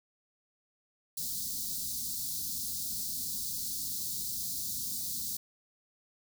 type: band-stop noise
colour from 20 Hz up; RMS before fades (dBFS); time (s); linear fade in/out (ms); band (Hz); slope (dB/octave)
white; -36; 1.17-5.37; 5; 270 to 4000; 48
effects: none